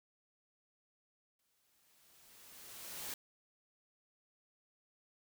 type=noise with exponential growth; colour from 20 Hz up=white; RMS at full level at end=-42 dBFS; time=1.39-3.14 s; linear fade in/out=2 ms; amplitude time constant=380 ms; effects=none